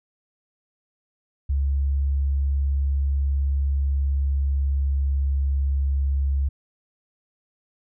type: tone with pitch glide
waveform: sine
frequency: 69.3 to 68.9 Hz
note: C#2 to C#2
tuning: 0 to -10 cents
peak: -19 dBFS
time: 1.49-6.49 s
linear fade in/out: 10 ms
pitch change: -10 cents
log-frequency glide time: 3.86-5.21 s
effects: none